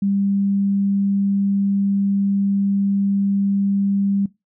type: tone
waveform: sine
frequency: 198.4 Hz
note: G3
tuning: 21 cents sharp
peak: -16 dBFS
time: 0.02-4.26 s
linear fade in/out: 5 ms
effects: noise-tail reverb RT60 0.2 s tail -20 dB re dry